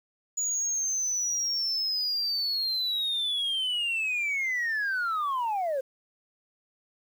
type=linear sweep; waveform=sine; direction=down; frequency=6890 to 510 Hz; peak=-24 dBFS; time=0.37-5.81 s; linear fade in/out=10 ms; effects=tanh soft clip ceiling -24 dBFS + 9-bit